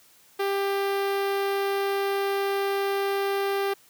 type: tone with notch filter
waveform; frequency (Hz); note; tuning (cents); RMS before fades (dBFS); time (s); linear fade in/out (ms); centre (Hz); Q
sawtooth; 395.9; G4; +17; -26; 0.39-3.74; 10; 7300; 0.8
effects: white hiss -57 dBFS RMS until 3.89 s + high-pass 80 Hz 12 dB/octave